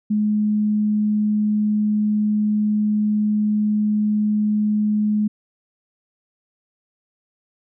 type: tone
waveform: sine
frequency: 211 Hz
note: G#3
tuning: 28 cents sharp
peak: -16 dBFS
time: 0.1-5.28 s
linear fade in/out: 10 ms
effects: none